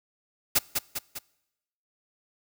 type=noise with echo; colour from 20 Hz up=white; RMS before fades=-21 dBFS; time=0.55-0.59 s; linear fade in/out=10 ms; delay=200 ms; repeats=3; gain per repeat=-5 dB; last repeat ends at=1.19 s; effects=noise-tail reverb RT60 0.9 s tail -23 dB re dry